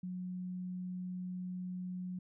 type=tone; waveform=sine; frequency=182 Hz; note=F#3; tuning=28 cents flat; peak=-38 dBFS; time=0.03-2.19 s; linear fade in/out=5 ms; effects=none